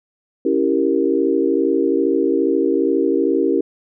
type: chord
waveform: sine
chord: C# diminished seventh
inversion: none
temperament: equal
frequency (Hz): 277.2 / 329.6 / 392 / 466.2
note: C#4 / E4 / G4 / Bb4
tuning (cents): 0 / 0 / 0 / 0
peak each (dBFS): -20 / -19 / -19 / -21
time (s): 0.45-3.61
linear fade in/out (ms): 5
effects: none